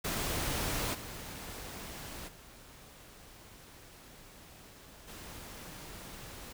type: noise with level steps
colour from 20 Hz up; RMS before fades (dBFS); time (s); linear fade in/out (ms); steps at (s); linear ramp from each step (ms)
pink; -34 / -44 / -54 / -47; 0.04-6.53; 10; 0.93 / 2.27 / 5.07; 20
effects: none